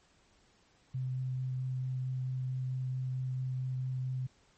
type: tone with vibrato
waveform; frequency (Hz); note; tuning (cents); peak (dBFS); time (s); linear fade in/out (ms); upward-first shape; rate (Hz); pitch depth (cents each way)
sine; 128.9; C3; -26; -32; 0.94-4.27; 10; triangle; 4.5; 10
effects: pink hiss -67 dBFS RMS until 4.57 s + MP3 32 kbps

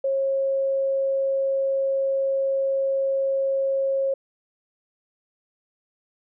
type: tone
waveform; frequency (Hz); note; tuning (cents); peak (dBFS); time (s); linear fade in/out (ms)
sine; 542; C#5; -39; -20; 0.04-4.14; 5
effects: none

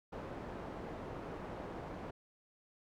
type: low-pass noise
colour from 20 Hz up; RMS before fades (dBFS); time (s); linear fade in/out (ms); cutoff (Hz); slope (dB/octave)
white; -45; 0.12-2.11; 10; 680; 12
effects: none

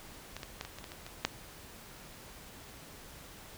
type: clicks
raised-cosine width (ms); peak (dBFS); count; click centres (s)
0.2; -23 / -23 / -20 / -25 / -27 / -27 / -27 / -26 / -10; 9; 0.366 / 0.432 / 0.611 / 0.65 / 0.786 / 0.842 / 0.919 / 1.065 / 1.25
effects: pink hiss -51 dBFS RMS until 3.57 s

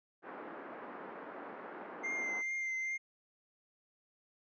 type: band-pass noise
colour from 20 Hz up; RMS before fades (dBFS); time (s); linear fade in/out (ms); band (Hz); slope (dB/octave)
pink; -47; 0.22-2.43; 50; 260 to 1700; 24
type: tone with vibrato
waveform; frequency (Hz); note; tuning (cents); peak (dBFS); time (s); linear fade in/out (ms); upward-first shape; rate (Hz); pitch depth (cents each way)
triangle; 2093; C7; 0; -33; 2.03-2.98; 20; triangle; 2.4; 24
effects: resampled to 16000 Hz

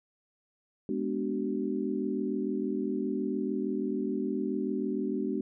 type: chord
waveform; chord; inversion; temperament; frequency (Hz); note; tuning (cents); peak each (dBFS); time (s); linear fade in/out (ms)
sine; G# half-diminished seventh; none; equal with one note detuned; 207.7 / 246.9 / 293.7 / 378.6; G#3 / B3 / D4 / F#4; 0 / 0 / 0 / +40; -34; 0.89-5.41; 2
effects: none

